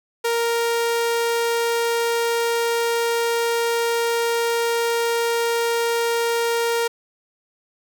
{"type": "tone", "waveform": "sawtooth", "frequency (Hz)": 466.2, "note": "A#4", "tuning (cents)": 0, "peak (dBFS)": -15, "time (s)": [0.24, 6.88], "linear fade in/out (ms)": 10, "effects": []}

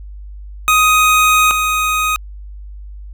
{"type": "tone pair in turn", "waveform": "25% pulse", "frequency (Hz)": [1251, 1251], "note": ["D#6", "D#6"], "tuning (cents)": [9, 9], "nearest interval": "unison", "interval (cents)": 0, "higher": "neither", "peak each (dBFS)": [-5, -10], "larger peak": "first", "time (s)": [[0.68, 1.51], [1.51, 2.16]], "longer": "first", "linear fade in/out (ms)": 0, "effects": ["added 50 Hz sine -29 dBFS peak until 3.13 s"]}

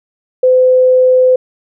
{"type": "tone", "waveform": "sine", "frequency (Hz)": 510, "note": "C5", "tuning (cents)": -44, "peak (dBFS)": -5, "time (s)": [0.43, 1.36], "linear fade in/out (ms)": 5, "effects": []}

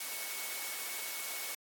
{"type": "tone in noise", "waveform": "sine", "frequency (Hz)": 2217, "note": "C#7", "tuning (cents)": 0, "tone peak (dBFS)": -47, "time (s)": [0, 1.55], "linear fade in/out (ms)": 5, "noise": "white", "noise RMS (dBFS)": -40, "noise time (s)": [0, 1.55], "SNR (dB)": -10, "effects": ["high-pass 400 Hz 12 dB/octave", "AAC 64 kbps"]}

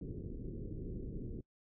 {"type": "low-pass noise", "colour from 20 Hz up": "pink", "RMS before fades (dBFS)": -43, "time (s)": [0.01, 1.41], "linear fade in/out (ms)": 2, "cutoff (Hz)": 440, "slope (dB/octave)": 48, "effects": ["noise-tail reverb RT60 0.1 s tail -23 dB re dry"]}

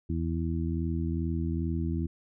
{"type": "harmonic tone", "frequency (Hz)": 82.41, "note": "E2", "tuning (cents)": 0, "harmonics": [1, 2, 3, 4], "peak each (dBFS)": [-30, -33, -35, -36], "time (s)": [0.09, 2.07], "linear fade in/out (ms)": 10, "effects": []}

